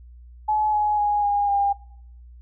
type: tone with pitch steps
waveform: sine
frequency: 853 / 840.3 / 827.8 / 815.4 / 803.3 Hz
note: G#5 / G#5 / G#5 / G#5 / G5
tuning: +46 / +20 / -6 / -32 / +42 cents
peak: -18 dBFS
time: 0.48-1.73 s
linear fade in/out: 10 ms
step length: 250 ms
effects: noise-tail reverb RT60 0.7 s tail -21 dB re dry + added 60 Hz sine -42 dBFS peak until 2.41 s